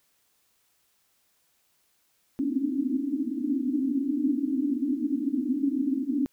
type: band-pass noise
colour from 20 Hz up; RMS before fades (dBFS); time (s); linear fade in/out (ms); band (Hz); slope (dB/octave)
pink; -27; 2.39-6.26; 0; 250 to 300; 96
effects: white hiss -69 dBFS RMS until 6.32 s